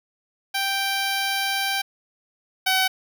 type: tone pair in turn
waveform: 10% pulse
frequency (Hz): 784 / 756.6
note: G5 / F#5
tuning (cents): 0 / +38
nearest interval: minor second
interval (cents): 62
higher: first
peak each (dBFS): -14 / -10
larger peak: second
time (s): 0.54-1.82 / 2.66-2.88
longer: first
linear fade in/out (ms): 10
effects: none